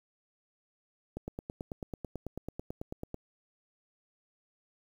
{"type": "click train", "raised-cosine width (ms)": 2, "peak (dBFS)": -24, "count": 19, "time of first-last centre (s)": [1.17, 3.144], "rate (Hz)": 9.12, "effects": ["9-bit"]}